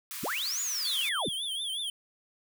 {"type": "high-pass noise", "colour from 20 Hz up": "white", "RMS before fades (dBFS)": -39, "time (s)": [0.11, 1.09], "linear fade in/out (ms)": 0, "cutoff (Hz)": 1000, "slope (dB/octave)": 96}
{"type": "linear two-way sweep", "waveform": "sine", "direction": "up then down", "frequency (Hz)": [87, 7040, 87], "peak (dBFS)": -30, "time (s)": [0.23, 1.29], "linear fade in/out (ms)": 5, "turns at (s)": 0.61}
{"type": "tone with vibrato", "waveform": "square", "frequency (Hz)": 3322, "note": "G#7", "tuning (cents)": 0, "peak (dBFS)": -32, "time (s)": [0.85, 1.9], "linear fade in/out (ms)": 2, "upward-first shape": "triangle", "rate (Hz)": 5.5, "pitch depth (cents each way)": 150}
{"effects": []}